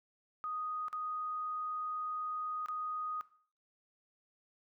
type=tone with dropouts; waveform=sine; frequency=1244 Hz; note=D#6; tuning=1 cent flat; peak=-36 dBFS; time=0.44-3.21 s; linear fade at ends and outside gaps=0 ms; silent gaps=0.883-0.929 / 2.66-2.685 s; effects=noise-tail reverb RT60 0.5 s tail -17 dB re dry